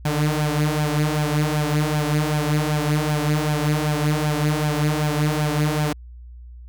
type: tone with flanger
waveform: sawtooth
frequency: 150.6 Hz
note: D3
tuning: 44 cents sharp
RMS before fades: -21 dBFS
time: 0.05-5.93 s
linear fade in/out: 5 ms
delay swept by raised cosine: 1.2 to 6.2 ms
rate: 2.6 Hz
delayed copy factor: +0.65
effects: added 60 Hz sine -37 dBFS peak until 6.68 s